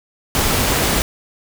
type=noise; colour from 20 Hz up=pink; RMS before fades=-17 dBFS; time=0.35-1.02 s; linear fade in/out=0 ms; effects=none